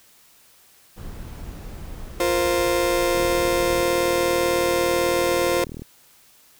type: noise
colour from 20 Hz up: brown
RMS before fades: -35 dBFS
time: 0.96-3.82 s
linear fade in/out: 20 ms
type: chord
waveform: 35% pulse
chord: F suspended fourth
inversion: none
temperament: just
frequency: 349.2 / 465.6 / 523.8 Hz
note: F4 / Bb4 / C5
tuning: 0 / -2 / +2 cents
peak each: -21 / -26 / -20 dBFS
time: 2.2-5.64 s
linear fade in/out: 2 ms
type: click train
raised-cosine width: 3 ms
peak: -22 dBFS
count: 107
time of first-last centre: 3.15-5.82 s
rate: 39.7 Hz
effects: white hiss -54 dBFS RMS until 6.59 s